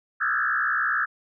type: tone with frequency modulation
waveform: sine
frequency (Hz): 1500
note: F#6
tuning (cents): +23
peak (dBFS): -21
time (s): 0.2-1.06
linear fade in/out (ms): 20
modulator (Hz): 63.6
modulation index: 3.7
effects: none